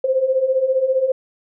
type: beating tone pair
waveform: sine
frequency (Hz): 512 / 527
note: C5 / C5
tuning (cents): -38 / +12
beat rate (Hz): 15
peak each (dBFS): -21 / -16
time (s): 0.04-1.12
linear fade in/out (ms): 5
effects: none